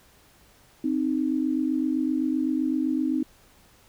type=tone pair together; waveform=sine; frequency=261.6 / 309.4 Hz; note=C4 / D#4; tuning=0 / -10 cents; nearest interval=minor third; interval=290 cents; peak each=-25 dBFS; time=0.84-3.23 s; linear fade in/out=5 ms; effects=pink hiss -57 dBFS RMS until 3.88 s